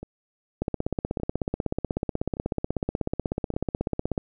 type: two click trains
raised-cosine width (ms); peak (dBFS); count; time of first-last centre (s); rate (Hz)
2; -23 / -12; 4 / 59; 0.03-3.539 / 0.62-4.178; 0.855 / 16.3
effects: none